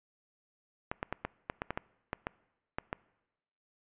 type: clicks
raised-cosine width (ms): 0.5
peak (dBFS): -18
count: 12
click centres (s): 0.915 / 1.029 / 1.126 / 1.25 / 1.499 / 1.619 / 1.706 / 1.775 / 2.131 / 2.269 / 2.785 / 2.929
effects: noise-tail reverb RT60 1.0 s tail -23 dB re dry + resampled to 8000 Hz